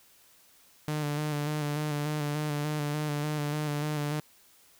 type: tone with vibrato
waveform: sawtooth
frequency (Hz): 149.1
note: D3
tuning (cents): +27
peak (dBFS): -25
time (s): 0.88-4.2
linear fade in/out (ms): 0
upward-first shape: square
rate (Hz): 3.4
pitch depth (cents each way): 28
effects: white hiss -60 dBFS RMS until 4.79 s